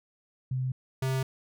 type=tone pair in turn; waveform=sine / square; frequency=129.1 / 131.97 Hz; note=C3 / C3; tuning=-23 / +15 cents; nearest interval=unison; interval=38 cents; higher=second; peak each=-27 dBFS; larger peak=neither; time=0.51-0.72 / 1.02-1.23 s; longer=neither; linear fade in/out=5 ms; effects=none